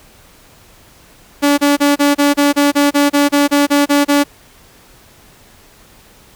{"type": "tone bursts", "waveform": "sawtooth", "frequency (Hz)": 287, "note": "D4", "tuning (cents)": -40, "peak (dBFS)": -5, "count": 15, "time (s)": [1.42, 4.24], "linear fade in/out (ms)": 20, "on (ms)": 160, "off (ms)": 30, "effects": ["pink hiss -45 dBFS RMS until 6.35 s"]}